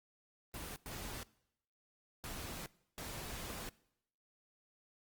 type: noise bursts at uneven times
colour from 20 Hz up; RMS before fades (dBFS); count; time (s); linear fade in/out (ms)
pink; -45; 4; 0.54-0.76 / 0.86-1.23 / 2.24-2.66 / 2.98-3.69; 0
effects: noise-tail reverb RT60 0.8 s tail -22 dB re dry + Opus 24 kbps